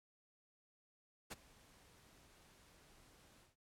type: noise with ADSR envelope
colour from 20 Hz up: pink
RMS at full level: -44 dBFS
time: 1.3-3.56 s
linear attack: 20 ms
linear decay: 24 ms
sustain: -22 dB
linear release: 150 ms
effects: low-pass 12000 Hz 12 dB/octave